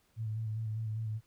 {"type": "tone with vibrato", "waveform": "sine", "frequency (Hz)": 110, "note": "A2", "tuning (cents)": 0, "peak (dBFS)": -33, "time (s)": [0.16, 1.21], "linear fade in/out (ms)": 50, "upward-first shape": "square", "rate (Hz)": 5, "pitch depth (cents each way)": 28, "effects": ["pink hiss -71 dBFS RMS until 1.26 s"]}